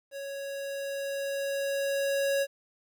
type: tone with level ramp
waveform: square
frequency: 554.4 Hz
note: C#5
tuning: in tune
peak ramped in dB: -37 to -25 dBFS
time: 0.11-2.47 s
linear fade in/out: 50 ms
effects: 11-bit